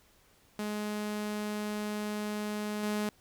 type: tone with level steps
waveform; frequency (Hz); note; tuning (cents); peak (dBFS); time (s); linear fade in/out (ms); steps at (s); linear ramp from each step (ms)
sawtooth; 210; G#3; +19; -29 / -26; 0.59-3.09; 2; 2.83; 2
effects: pink hiss -64 dBFS RMS until 3.2 s